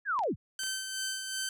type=linear sweep; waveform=sine; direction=down; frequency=1735 to 38.32 Hz; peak=-27 dBFS; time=0.05-0.36 s; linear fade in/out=50 ms
type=clicks; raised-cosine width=0.2 ms; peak=-25 / -34 / -28 / -35 dBFS; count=4; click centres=0.191 / 0.236 / 0.635 / 0.669 s
type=tone with tremolo; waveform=10% pulse; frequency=1543 Hz; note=G6; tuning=28 cents flat; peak=-23 dBFS; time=0.59-1.49 s; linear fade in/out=2 ms; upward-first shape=sine; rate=2.7 Hz; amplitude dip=45%
effects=none